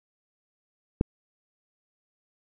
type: click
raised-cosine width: 3 ms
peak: -8 dBFS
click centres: 1.011 s
effects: none